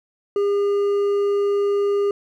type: tone with hard clipping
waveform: triangle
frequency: 404.2 Hz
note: G#4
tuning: 47 cents flat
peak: -18 dBFS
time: 0.36-2.11 s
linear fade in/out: 2 ms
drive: 7 dB
effects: none